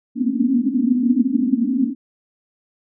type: band-pass noise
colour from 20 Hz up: white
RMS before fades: -18 dBFS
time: 0.15-1.95 s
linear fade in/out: 50 ms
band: 230 to 270 Hz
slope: 96 dB/octave
effects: none